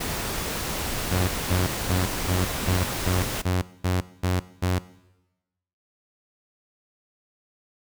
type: noise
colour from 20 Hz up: pink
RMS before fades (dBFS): -29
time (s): 0-3.42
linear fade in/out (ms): 10
type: tone bursts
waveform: sawtooth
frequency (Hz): 91.2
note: F#2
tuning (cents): -24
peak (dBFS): -17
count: 10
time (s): 1.11-4.79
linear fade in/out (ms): 10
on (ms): 170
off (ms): 220
effects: noise-tail reverb RT60 1.0 s tail -18 dB re dry